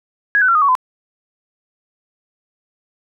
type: tone with pitch steps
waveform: sine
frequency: 1661.2 / 1505.8 / 1365 / 1237.3 / 1121.6 / 1016.7 Hz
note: G#6 / F#6 / F6 / D#6 / C#6 / B5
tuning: 0 / +30 / -40 / -10 / +20 / +50 cents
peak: -10 dBFS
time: 0.35-0.752 s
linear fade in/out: 0 ms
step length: 67 ms
effects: none